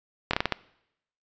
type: slowing click train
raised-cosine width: 0.3 ms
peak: -7 dBFS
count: 6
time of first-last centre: 0.31-0.523 s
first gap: 24 ms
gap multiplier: 1.29
effects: noise-tail reverb RT60 0.8 s tail -21 dB re dry + resampled to 16000 Hz